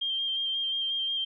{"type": "tone with vibrato", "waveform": "sine", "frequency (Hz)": 3183, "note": "G7", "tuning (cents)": 26, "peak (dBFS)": -27, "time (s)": [0.01, 1.25], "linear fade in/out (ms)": 10, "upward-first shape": "square", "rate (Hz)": 5.6, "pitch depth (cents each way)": 16, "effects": []}